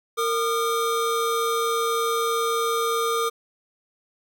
square tone pair together, 460.8 / 1213 Hz, A#4 / D#6, -20 / -44 cents, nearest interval octave + perfect fourth, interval 1676 cents, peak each -25 dBFS, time 0.17-3.3 s, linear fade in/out 20 ms, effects none

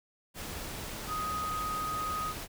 sine tone in noise, 1251 Hz, D#6, 9 cents sharp, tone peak -32 dBFS, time 1.07-2.34 s, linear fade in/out 50 ms, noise pink, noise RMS -40 dBFS, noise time 0.34-2.48 s, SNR +5 dB, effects none

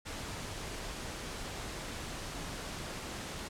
pink noise, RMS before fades -41 dBFS, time 0.05-3.49 s, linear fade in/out 20 ms, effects low-pass 9000 Hz 12 dB/octave

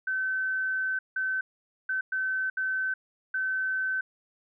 sine tone bursts at uneven times, 1530 Hz, G6, 42 cents flat, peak -26 dBFS, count 6, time 0.07-0.99 / 1.16-1.41 / 1.89-2.01 / 2.12-2.5 / 2.57-2.94 / 3.34-4.01 s, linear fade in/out 5 ms, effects none

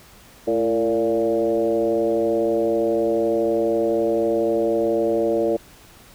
sine tone with frequency modulation, 456 Hz, A#4, 38 cents flat, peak -17 dBFS, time 0.47-5.57 s, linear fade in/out 10 ms, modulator 118 Hz, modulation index 1.4, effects pink hiss -48 dBFS RMS until 6.14 s

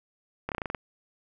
slowing click train, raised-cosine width 0.5 ms, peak -16 dBFS, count 8, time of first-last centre 0.49-0.748 s, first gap 28 ms, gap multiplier 1.09, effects none

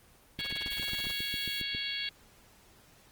pink noise bursts, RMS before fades -44 dBFS, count 14, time 0.39-1.115 s, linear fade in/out 2 ms, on 23 ms, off 31 ms
click train, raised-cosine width 3 ms, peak -29 dBFS, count 11, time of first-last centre 0.39-1.749 s, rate 7.36 Hz
harmonic tone, 554.4 Hz, C#5, in tune, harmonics 3 / 4 / 5 / 6 / 7 / 8, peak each -43 / -40 / -42 / -36 / -43 / -40 dBFS, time 0.39-2.09 s, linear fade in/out 2 ms
violet noise, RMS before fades -44 dBFS, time 0.7-1.62 s, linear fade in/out 10 ms
effects pink hiss -60 dBFS RMS until 3.11 s + Opus 24 kbps

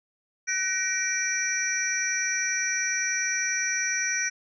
sine tone cluster, 1513 / 1881 / 2331 / 5670 / 5960 Hz, F#6 / A#6 / D7 / F8 / F#8, +38 / +15 / -14 / +25 / +12 cents, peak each -31 dBFS, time 0.47-4.3 s, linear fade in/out 20 ms, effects none

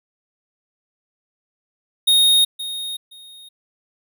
square tone with echo, 3720 Hz, A#7, 4 cents flat, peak -12 dBFS, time 2.07-2.45 s, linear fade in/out 10 ms, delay 520 ms, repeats 2, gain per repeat -14 dB, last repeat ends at 3.49 s, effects none

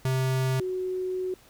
square / sine tone pair in turn, 130.81 / 370 Hz, C3 / F#4, 0 / 0 cents, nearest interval octave + tritone, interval 1800 cents, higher second, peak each -24 / -27 dBFS, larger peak first, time 0.05-0.6 / 0.6-1.34 s, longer second, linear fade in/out 2 ms, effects pink hiss -56 dBFS RMS until 1.49 s

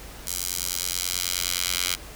10% pulse tone with high-pass filter sweep, 89.4 Hz, F2, 41 cents sharp, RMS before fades -28 dBFS, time 0.26-1.96 s, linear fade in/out 20 ms, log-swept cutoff 6700 to 3000 Hz, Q 0.84, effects added 50 Hz sine -43 dBFS peak until 2.15 s + pink hiss -43 dBFS RMS until 2.15 s

